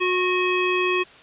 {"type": "harmonic tone with a mistuned harmonic", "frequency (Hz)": 363.5, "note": "F#4", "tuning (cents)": -31, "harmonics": [1, 3, 5, 7, 9], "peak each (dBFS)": [-22, -26, -31, -24, -32], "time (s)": [0, 1.04], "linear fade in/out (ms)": 20, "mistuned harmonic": 5, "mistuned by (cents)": 35, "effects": ["white hiss -47 dBFS RMS until 1.22 s", "resampled to 8000 Hz"]}